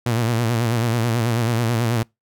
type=tone with vibrato; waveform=sawtooth; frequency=116.54 Hz; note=A#2; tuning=in tune; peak=-14 dBFS; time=0.06-2.03 s; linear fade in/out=5 ms; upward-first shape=sine; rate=9.2 Hz; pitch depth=80 cents each way; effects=noise-tail reverb RT60 0.2 s tail -26 dB re dry